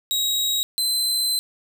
sawtooth tone pair in turn, 3816 / 4067 Hz, A#7 / C8, +40 / -50 cents, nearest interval minor second, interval 110 cents, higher second, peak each -17 dBFS, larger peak neither, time 0.11-0.63 / 0.78-1.39 s, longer second, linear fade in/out 0 ms, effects none

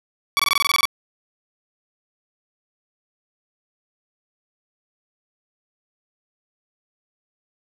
15% pulse tone bursts, 1133 Hz, C#6, 37 cents sharp, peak -9 dBFS, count 11, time 0.37-0.854 s, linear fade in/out 0 ms, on 24 ms, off 22 ms, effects low-pass 12000 Hz 12 dB/octave + 7-bit

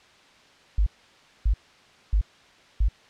sine tone bursts, 51 Hz, G#1, 31 cents flat, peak -17 dBFS, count 4, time 0.78-2.886 s, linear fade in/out 5 ms, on 84 ms, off 590 ms, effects white hiss -54 dBFS RMS until 3.09 s + low-pass 4000 Hz 12 dB/octave

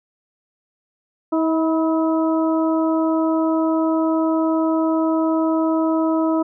harmonic tone with a mistuned harmonic, 320.7 Hz, E4, 48 cents flat, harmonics 1 / 2 / 3 / 4, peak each -17 / -23 / -27 / -29 dBFS, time 1.32-6.43 s, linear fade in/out 10 ms, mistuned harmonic 3, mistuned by +31 cents, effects none

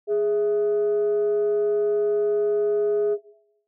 sine tone pair together, 414.9 / 659.3 Hz, G#4 / E5, -2 / 0 cents, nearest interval minor sixth, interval 802 cents, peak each -18 / -29 dBFS, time 0.07-3.18 s, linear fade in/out 50 ms, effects noise-tail reverb RT60 0.8 s tail -19 dB re dry + tanh soft clip ceiling -15 dBFS

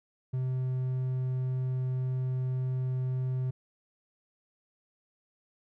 triangle tone, 128.7 Hz, C3, 28 cents flat, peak -26 dBFS, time 0.33-3.51 s, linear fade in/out 10 ms, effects none

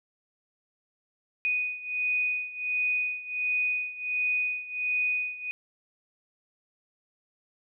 sine beating tone pair, 2484 / 2485.4 Hz, D#7 / D#7, -3 / -3 cents, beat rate 1.4 Hz, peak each -28 / -31 dBFS, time 1.45-5.51 s, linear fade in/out 0 ms, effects none

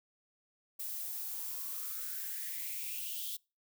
violet noise with high-pass filter sweep, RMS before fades -40 dBFS, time 0.79-3.37 s, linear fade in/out 10 ms, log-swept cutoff 580 to 3500 Hz, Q 6.7, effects noise-tail reverb RT60 0.3 s tail -26 dB re dry

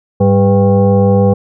sine tone with frequency modulation, 196 Hz, G3, in tune, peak -6 dBFS, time 0.2-1.34 s, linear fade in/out 10 ms, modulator 299 Hz, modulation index 1.4, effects none

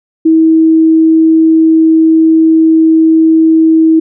sine tone, 321.5 Hz, E4, 43 cents flat, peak -3 dBFS, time 0.25-4 s, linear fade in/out 10 ms, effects none

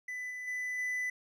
triangle tone with level steps, 1997 Hz, B6, 19 cents sharp, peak -35 / -37 / -32 / -30 dBFS, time 0.08-1.1 s, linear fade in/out 5 ms, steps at 0.3 / 0.47 / 0.78 s, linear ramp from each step 10 ms, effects none

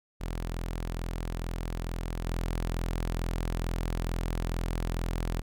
sawtooth tone with level steps, 42.26 Hz, E1, 44 cents sharp, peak -28 / -25 dBFS, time 0.2-5.42 s, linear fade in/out 20 ms, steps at 2.26 s, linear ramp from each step 10 ms, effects none

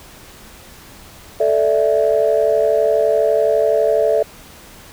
sine chord, A suspended fourth, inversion none, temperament equal, 440 / 587.3 / 659.3 Hz, A4 / D5 / E5, 0 / 0 / 0 cents, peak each -16 dBFS, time 1.4-4.23 s, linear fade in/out 5 ms, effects tanh soft clip ceiling -4 dBFS + pink hiss -41 dBFS RMS until 4.92 s

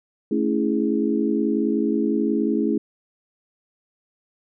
sine chord, A major seventh, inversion none, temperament equal with one note detuned, 220 / 278.8 / 329.6 / 415.3 Hz, A3 / C#4 / E4 / G#4, 0 / +10 / 0 / 0 cents, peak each -23 / -24 / -24 / -26 dBFS, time 0.31-2.78 s, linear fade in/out 5 ms, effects none

